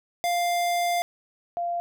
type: tone pair in turn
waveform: square / sine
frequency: 698.5 / 692.9 Hz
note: F5 / F5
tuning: 0 / -14 cents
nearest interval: unison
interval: 14 cents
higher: first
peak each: -23 / -25 dBFS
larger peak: first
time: 0.24-1.02 / 1.57-1.8 s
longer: first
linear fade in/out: 0 ms
effects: none